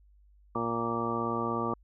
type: harmonic tone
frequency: 116.54 Hz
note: A#2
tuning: in tune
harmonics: 1 / 2 / 3 / 4 / 5 / 6 / 7 / 8 / 10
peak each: -40 / -35 / -36 / -37 / -41 / -42 / -42 / -38 / -33 dBFS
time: 0.55-1.74 s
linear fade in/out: 5 ms
effects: added 50 Hz sine -57 dBFS peak until 1.83 s